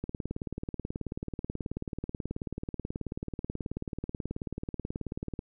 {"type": "click train", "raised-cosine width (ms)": 3, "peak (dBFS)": -21, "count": 100, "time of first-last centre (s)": [0.04, 5.391], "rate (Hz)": 18.5, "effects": []}